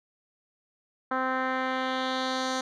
10% pulse tone with low-pass filter sweep, 259.7 Hz, C4, 13 cents flat, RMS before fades -29 dBFS, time 1.11-2.61 s, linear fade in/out 5 ms, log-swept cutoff 1400 to 6000 Hz, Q 1.9, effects none

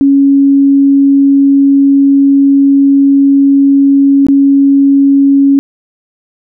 sine tone with dropouts, 277.2 Hz, C#4, in tune, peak -3 dBFS, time 0.01-5.59 s, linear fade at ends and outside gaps 0 ms, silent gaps 4.267-4.285 s, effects none

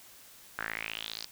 sawtooth tone with band-pass filter sweep, 55 Hz, A1, in tune, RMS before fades -39 dBFS, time 0.58-1.26 s, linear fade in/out 10 ms, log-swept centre 1500 to 5000 Hz, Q 5.4, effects white hiss -54 dBFS RMS until 1.31 s

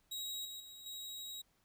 sawtooth tone with level steps, 3822 Hz, A#7, 43 cents sharp, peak -37 / -42 / -48 / -41 dBFS, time 0.11-1.42 s, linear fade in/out 10 ms, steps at 0.45 / 0.6 / 0.86 s, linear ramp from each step 2 ms, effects pink hiss -75 dBFS RMS until 1.64 s

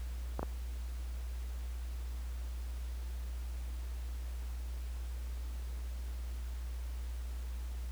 clicks, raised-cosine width 1 ms, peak -21 dBFS, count 2, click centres 0.394 / 0.43 s, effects added 60 Hz sine -37 dBFS peak until 7.91 s + pink hiss -56 dBFS RMS until 7.91 s

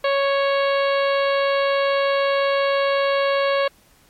harmonic tone with a mistuned harmonic, 554.4 Hz, C#5, in tune, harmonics 1 / 2 / 3 / 4 / 5 / 6 / 7 / 8, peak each -18 / -24 / -28 / -30 / -32 / -34 / -35 / -36 dBFS, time 0.04-3.68 s, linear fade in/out 5 ms, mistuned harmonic 6, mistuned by -17 cents, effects pink hiss -55 dBFS RMS until 4.09 s + MP3 64 kbps

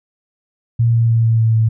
sine tone with pitch steps, 116.54 / 115.53 / 114.54 / 113.55 / 112.57 / 111.6 Hz, A#2 / A#2 / A#2 / A#2 / A2 / A2, 0 / -15 / -30 / -45 / +40 / +25 cents, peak -10 dBFS, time 0.79-1.69 s, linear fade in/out 10 ms, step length 150 ms, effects none

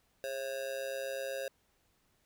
square tone with amplitude modulation, 540 Hz, C#5, 45 cents flat, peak -33 dBFS, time 0.24-1.48 s, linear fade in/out 0 ms, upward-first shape sine, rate 128 Hz, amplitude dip 80%, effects pink hiss -73 dBFS RMS until 2.25 s

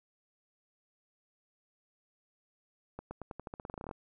accelerating click train, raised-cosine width 1 ms, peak -27 dBFS, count 17, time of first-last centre 2.99-3.912 s, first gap 120 ms, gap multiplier 0.89, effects none

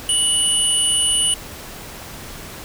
sine tone pair together, 2950 / 9375 Hz, F#7 / D9, -6 / -4 cents, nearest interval octave + minor sixth, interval 2002 cents, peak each -16 dBFS, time 0.09-1.34 s, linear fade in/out 2 ms, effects tanh soft clip ceiling -11 dBFS + pink hiss -35 dBFS RMS until 2.64 s

